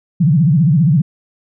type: tone with vibrato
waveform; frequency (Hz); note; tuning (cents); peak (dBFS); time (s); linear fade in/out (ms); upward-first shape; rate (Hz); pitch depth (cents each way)
sine; 155.56; D#3; 0; -8; 0.2-1.02; 10; sine; 15; 260
effects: none